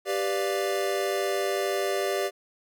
square chord, G dominant seventh, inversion none, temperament equal, 392 / 493.9 / 587.3 / 698.5 Hz, G4 / B4 / D5 / F5, 0 / 0 / 0 / 0 cents, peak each -29 / -35 / -31 / -34 dBFS, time 0.05-2.31 s, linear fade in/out 50 ms, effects none

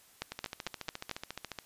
two click trains, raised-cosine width 0.2 ms, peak -21 / -17 dBFS, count 19 / 5, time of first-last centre 0.32-1.588 / 0.22-1.113 s, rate 14.2 / 4.48 Hz, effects white hiss -61 dBFS RMS until 1.65 s + resampled to 32000 Hz

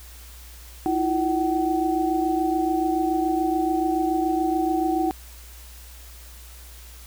sine tone cluster, 320.7 / 347.7 / 755 Hz, E4 / F4 / F#5, -48 / -8 / +35 cents, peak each -23 / -27 / -24 dBFS, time 0.86-5.11 s, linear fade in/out 0 ms, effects added 60 Hz sine -42 dBFS peak until 7.06 s + white hiss -47 dBFS RMS until 7.06 s

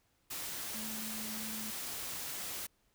sine tone in noise, 218.2 Hz, A3, 14 cents flat, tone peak -44 dBFS, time 0.74-1.71 s, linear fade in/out 10 ms, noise white, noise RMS -41 dBFS, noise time 0.3-2.67 s, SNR -6 dB, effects pink hiss -74 dBFS RMS until 2.94 s

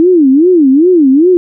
sine tone with vibrato, 311.1 Hz, D#4, in tune, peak -3 dBFS, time 0-1.37 s, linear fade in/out 0 ms, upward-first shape sine, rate 2.5 Hz, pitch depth 300 cents each way, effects none

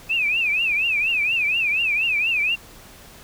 sine tone with vibrato, 2540 Hz, D#7, 35 cents sharp, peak -18 dBFS, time 0.09-2.56 s, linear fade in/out 20 ms, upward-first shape triangle, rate 4.2 Hz, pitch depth 190 cents each way, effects pink hiss -45 dBFS RMS until 3.23 s

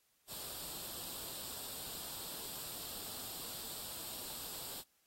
white noise with comb filter, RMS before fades -45 dBFS, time 0.27-4.84 s, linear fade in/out 50 ms, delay 0.24 ms, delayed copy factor +0.6, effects white hiss -75 dBFS RMS until 5.06 s + AAC 48 kbps

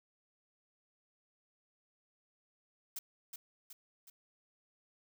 blue noise with echo, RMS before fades -41 dBFS, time 2.96-2.99 s, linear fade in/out 5 ms, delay 370 ms, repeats 3, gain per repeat -5 dB, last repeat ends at 4.1 s, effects none

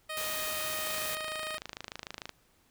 10% pulse tone, 623 Hz, D#5, 2 cents sharp, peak -27 dBFS, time 0.09-1.58 s, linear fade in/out 10 ms
white noise, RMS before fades -37 dBFS, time 0.17-1.15 s, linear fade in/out 0 ms
click train, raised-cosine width 0.2 ms, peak -21 dBFS, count 39, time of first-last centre 0.87-2.293 s, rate 26.7 Hz
effects pink hiss -67 dBFS RMS until 2.7 s

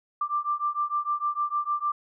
sine beating tone pair, 1178 / 1184.6 Hz, D6 / D6, +5 / +15 cents, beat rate 6.6 Hz, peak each -28 dBFS, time 0.21-1.92 s, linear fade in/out 5 ms, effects none

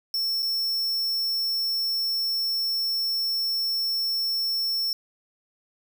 square tone with dropouts, 5400 Hz, E8, 41 cents sharp, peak -24 dBFS, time 0.14-4.93 s, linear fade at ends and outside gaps 1 ms, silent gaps 0.423-0.428 s, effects none

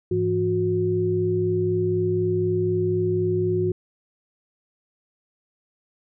sine tone cluster, 104.2 / 168.2 / 363.7 Hz, G#2 / E3 / F#4, +6 / +35 / -30 cents, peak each -26 / -28 / -21 dBFS, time 0.11-3.72 s, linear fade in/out 5 ms, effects none

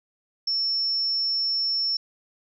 sine tone, 5400 Hz, E8, 41 cents sharp, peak -22 dBFS, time 0.47-1.97 s, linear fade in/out 5 ms, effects none

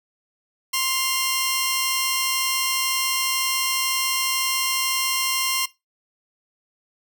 10% pulse tone pair together, 1052 / 2794 Hz, C6 / F7, +9 / 0 cents, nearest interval octave + perfect fourth, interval 1691 cents, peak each -15 dBFS, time 0.73-5.66 s, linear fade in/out 10 ms, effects noise-tail reverb RT60 0.2 s tail -18 dB re dry

